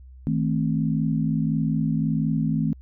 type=chord; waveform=sine; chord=A diminished; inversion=second; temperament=just; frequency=158.4 / 220 / 264 Hz; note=Eb3 / A3 / C4; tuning=+31 / 0 / +16 cents; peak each=-23 / -25 / -27 dBFS; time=0.27-2.73 s; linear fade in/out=0 ms; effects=added 64 Hz sine -42 dBFS peak until 2.81 s